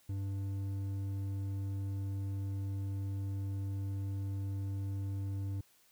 sine tone with hard clipping, 98.1 Hz, G2, 2 cents sharp, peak -36 dBFS, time 0.09-5.61 s, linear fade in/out 5 ms, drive 6 dB, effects white hiss -67 dBFS RMS until 5.91 s

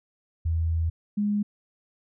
sine tone pair in turn, 82 / 206.6 Hz, E2 / G#3, -9 / -9 cents, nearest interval octave + major third, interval 1600 cents, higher second, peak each -22 dBFS, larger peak neither, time 0.45-0.9 / 1.17-1.43 s, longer first, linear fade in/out 10 ms, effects none

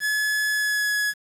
45% pulse tone with pitch glide, 1707 to 1686.4 Hz, G#6 to G#6, +47 to +26 cents, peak -21 dBFS, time 0-1.14 s, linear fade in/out 50 ms, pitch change -21 cents, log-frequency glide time 0.5-0.9 s, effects resampled to 32000 Hz + 8-bit

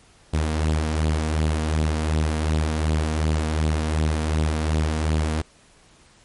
sawtooth tone with flanger, 77.8 Hz, D#2, in tune, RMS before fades -22 dBFS, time 0.33-5.42 s, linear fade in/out 10 ms, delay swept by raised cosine 0.24 to 4.34 ms, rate 2.7 Hz, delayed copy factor +0.5, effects pink hiss -54 dBFS RMS until 6.24 s + MP3 48 kbps

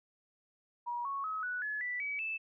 sine tone with pitch steps, 958 / 1106.8 / 1278.8 / 1477.4 / 1707 / 1972.1 / 2279 / 2632 Hz, A#5 / C#6 / D#6 / F#6 / G#6 / B6 / C#7 / E7, +47 / -3 / +47 / -3 / +47 / -3 / +47 / -3 cents, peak -34 dBFS, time 0.86-2.38 s, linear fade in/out 20 ms, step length 190 ms, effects none

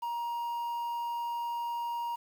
triangle tone with quantisation, 944 Hz, A#5, 22 cents sharp, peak -30 dBFS, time 0.02-2.16 s, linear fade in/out 10 ms, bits 9, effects none

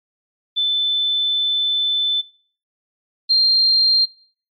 sine tone pair in turn, 3520 / 4186 Hz, A7 / C8, 0 / 0 cents, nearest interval minor third, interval 300 cents, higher second, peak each -15 / -11 dBFS, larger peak second, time 0.56-2.22 / 3.29-4.06 s, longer first, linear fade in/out 20 ms, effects noise-tail reverb RT60 0.5 s tail -23 dB re dry + MP3 32 kbps

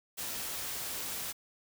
white noise, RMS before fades -38 dBFS, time 0.17-1.33 s, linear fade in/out 20 ms, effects none

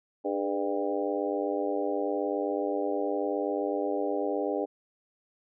harmonic tone with a mistuned harmonic, 99.1 Hz, G2, 19 cents sharp, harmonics 3 / 4 / 5 / 6 / 7 / 8, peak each -33 / -32 / -33 / -34 / -40 / -37 dBFS, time 0.24-4.66 s, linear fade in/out 20 ms, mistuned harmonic 4, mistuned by +48 cents, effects none

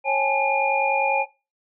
sine tone cluster, 545 / 810 / 860 / 2420 Hz, C#5 / G#5 / A5 / D#7, -29 / -43 / -40 / -49 cents, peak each -24 dBFS, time 0.04-1.26 s, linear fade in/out 50 ms, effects noise-tail reverb RT60 0.3 s tail -23 dB re dry

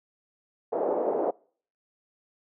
pink band-pass noise, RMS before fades -27 dBFS, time 0.72-1.31 s, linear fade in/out 10 ms, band 390 to 680 Hz, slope 24 dB/octave, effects noise-tail reverb RT60 0.5 s tail -26 dB re dry

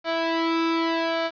sawtooth tone with flanger, 329.6 Hz, E4, in tune, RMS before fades -24 dBFS, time 0.04-1.31 s, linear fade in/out 50 ms, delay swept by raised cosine 1.7 to 2.23 ms, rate 0.84 Hz, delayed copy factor +0.85, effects resampled to 11025 Hz + 8-bit

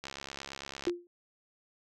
click train, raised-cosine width 0.2 ms, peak -23 dBFS, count 60, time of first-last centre 0.04-0.896 s, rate 68.9 Hz
sine tone with exponential decay, 349.4 Hz, F4, 1 cent sharp, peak -23 dBFS, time 0.87-1.07 s, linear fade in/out 1 ms, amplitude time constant 43 ms
effects none

